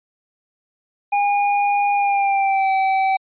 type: tone with pitch glide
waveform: square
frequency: 813 to 768.7 Hz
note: G#5 to G5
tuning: -37 to -34 cents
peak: -16 dBFS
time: 1.12-3.17 s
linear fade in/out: 10 ms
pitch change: -97 cents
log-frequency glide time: 1.93-2.72 s
effects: resampled to 8000 Hz